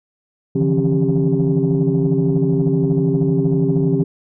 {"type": "tone cluster", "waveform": "sine", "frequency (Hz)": [142, 158.5, 171.2, 270.4, 395.4], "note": ["C#3", "D#3", "F3", "C#4", "G4"], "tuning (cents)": [42, 32, -34, -43, 15], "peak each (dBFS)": -19, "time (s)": [0.55, 4.04], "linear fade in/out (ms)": 10, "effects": ["tanh soft clip ceiling -7 dBFS"]}